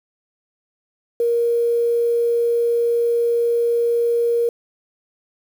sine tone with quantisation, 470.5 Hz, A#4, 16 cents sharp, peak -15 dBFS, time 1.2-4.49 s, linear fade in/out 2 ms, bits 7, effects none

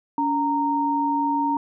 sine tone pair together, 284.8 / 926 Hz, C#4 / A#5, +47 / -12 cents, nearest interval octave + minor sixth, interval 2041 cents, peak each -24 / -21 dBFS, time 0.18-1.57 s, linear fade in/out 2 ms, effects none

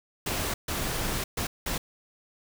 pink noise bursts at uneven times, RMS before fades -30 dBFS, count 4, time 0.26-0.54 / 0.68-1.24 / 1.37-1.47 / 1.66-1.78 s, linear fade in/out 5 ms, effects none

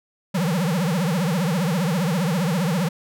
square tone with vibrato, 173 Hz, F3, 16 cents flat, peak -20 dBFS, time 0.34-2.89 s, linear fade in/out 10 ms, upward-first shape triangle, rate 15 Hz, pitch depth 280 cents each way, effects none

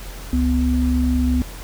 sine tone pair together, 68.67 / 250 Hz, C#2 / B3, -16 / +21 cents, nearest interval octave + minor seventh, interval 2237 cents, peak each -18 dBFS, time 0.33-1.42 s, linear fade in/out 0 ms, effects added 44 Hz sine -33 dBFS peak until 1.63 s + pink hiss -38 dBFS RMS until 1.63 s

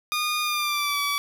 15% pulse tone with pitch glide, 1221 to 1145.8 Hz, D#6 to D6, -33 to -43 cents, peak -17 dBFS, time 0.12-1.18 s, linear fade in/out 0 ms, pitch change -110 cents, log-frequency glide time 0.42-1 s, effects none

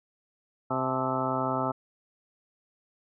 harmonic tone with a mistuned harmonic, 130.81 Hz, C3, in tune, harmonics 1 / 2 / 3 / 4 / 5 / 6 / 7 / 8 / 9 / 10, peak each -36 / -33 / -37 / -37 / -33 / -39 / -33 / -38 / -38 / -33 dBFS, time 0.7-1.72 s, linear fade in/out 10 ms, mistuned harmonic 7, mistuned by -69 cents, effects none

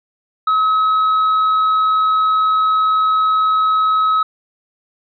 triangle tone, 1281 Hz, E6, 50 cents flat, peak -10 dBFS, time 0.47-4.23 s, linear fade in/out 5 ms, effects resampled to 11025 Hz

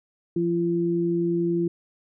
sine tone pair together, 172.24 / 341.4 Hz, F3 / F4, -24 / -39 cents, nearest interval octave, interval 1185 cents, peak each -26 / -22 dBFS, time 0.36-1.68 s, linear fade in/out 5 ms, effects none

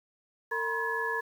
sine tone cluster, 454.5 / 967 / 1052 / 1704 Hz, A#4 / B5 / C6 / G#6, -44 / -37 / +9 / +44 cents, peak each -35 / -35 / -38 / -31 dBFS, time 0.51-1.21 s, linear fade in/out 10 ms, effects 9-bit

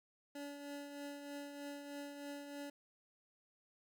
25% pulse tone with tremolo, 286.1 Hz, D4, 45 cents flat, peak -40 dBFS, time 0.35-2.7 s, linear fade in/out 5 ms, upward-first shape triangle, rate 3.2 Hz, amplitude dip 50%, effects none

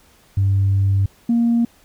sine tone pair in turn, 98 / 234.2 Hz, G2 / A#3, 0 / +8 cents, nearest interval octave + minor third, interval 1508 cents, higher second, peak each -12 dBFS, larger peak neither, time 0.37-1.06 / 1.29-1.65 s, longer first, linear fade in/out 5 ms, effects tanh soft clip ceiling -10 dBFS + pink hiss -53 dBFS RMS until 1.84 s

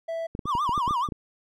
triangle tone, 659.3 Hz, E5, in tune, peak -26 dBFS, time 0.08-0.27 s, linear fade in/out 10 ms
clicks, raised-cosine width 3 ms, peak -20 dBFS, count 10, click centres 0.351 / 0.392 / 0.456 / 0.552 / 0.693 / 0.778 / 0.878 / 0.909 / 1.088 / 1.122 s
triangle tone with vibrato, 1068 Hz, C6, 35 cents sharp, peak -21 dBFS, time 0.45-1.09 s, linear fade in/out 50 ms, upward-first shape sine, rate 7 Hz, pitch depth 220 cents each way
effects none

